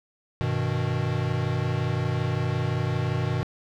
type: chord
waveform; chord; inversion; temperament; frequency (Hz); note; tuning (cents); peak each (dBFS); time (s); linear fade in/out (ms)
square; G augmented; none; equal; 98 / 123.47 / 155.56; G2 / B2 / D#3; 0 / 0 / 0; -31 / -27 / -30; 0.41-3.43; 0
effects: low-pass 4000 Hz 12 dB/octave + 10-bit